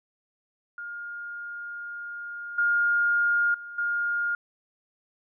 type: tone with level steps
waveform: sine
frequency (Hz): 1416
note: F6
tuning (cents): +23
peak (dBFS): -34 / -20 / -37 / -24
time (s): 0.78-4.35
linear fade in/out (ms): 2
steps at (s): 2.58 / 3.54 / 3.78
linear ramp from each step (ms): 5
effects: none